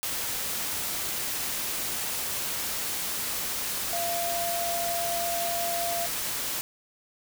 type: tone in noise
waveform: sine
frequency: 687 Hz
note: F5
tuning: 29 cents flat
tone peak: -29 dBFS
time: 3.93-6.06 s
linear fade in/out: 0 ms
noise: white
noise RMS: -31 dBFS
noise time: 0.03-6.61 s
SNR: -1 dB
effects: none